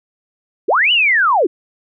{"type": "linear two-way sweep", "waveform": "sine", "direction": "up then down", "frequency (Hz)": [293.7, 3009, 293.7], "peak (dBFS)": -10, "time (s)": [0.68, 1.47], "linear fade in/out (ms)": 10, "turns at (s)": 0.92, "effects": []}